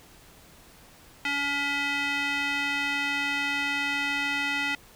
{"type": "tone with band-pass filter", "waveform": "square", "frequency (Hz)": 283.5, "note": "C#4", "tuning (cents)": 39, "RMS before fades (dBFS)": -28, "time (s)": [1.25, 4.75], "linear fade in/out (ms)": 2, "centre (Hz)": 2300, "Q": 2.4, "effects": ["pink hiss -53 dBFS RMS until 4.95 s"]}